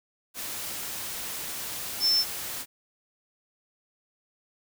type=tone in noise; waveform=sine; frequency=5320 Hz; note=E8; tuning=15 cents sharp; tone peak=-20 dBFS; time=2-2.25 s; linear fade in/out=50 ms; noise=white; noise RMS=-35 dBFS; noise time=0.34-2.66 s; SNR=+12 dB; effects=none